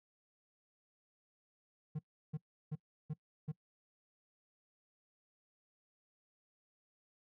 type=tone bursts; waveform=triangle; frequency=152.7 Hz; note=D#3; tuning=32 cents flat; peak=-34 dBFS; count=5; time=1.95-3.52 s; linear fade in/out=10 ms; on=42 ms; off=340 ms; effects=noise-tail reverb RT60 0.1 s tail -22 dB re dry